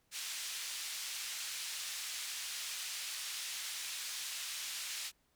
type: band-pass noise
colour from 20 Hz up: pink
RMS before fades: -42 dBFS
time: 0.11-5.12 s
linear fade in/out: 50 ms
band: 2800 to 9800 Hz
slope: 12 dB/octave
effects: pink hiss -75 dBFS RMS until 5.35 s